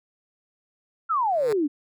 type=exponential sweep; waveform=sine; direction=down; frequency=1396.9 to 274.2 Hz; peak=-20 dBFS; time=1.09-1.68 s; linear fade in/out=20 ms
type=tone with exponential growth; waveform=5% pulse; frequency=151.2 Hz; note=D#3; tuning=49 cents flat; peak=-19 dBFS; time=1.24-1.53 s; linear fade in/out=2 ms; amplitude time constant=63 ms
effects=none